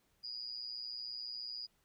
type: tone with amplitude modulation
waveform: sine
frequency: 4883 Hz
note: D#8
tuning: 33 cents flat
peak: -37 dBFS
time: 0.23-1.67 s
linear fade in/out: 20 ms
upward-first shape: sine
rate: 120 Hz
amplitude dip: 90%
effects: pink hiss -75 dBFS RMS until 1.84 s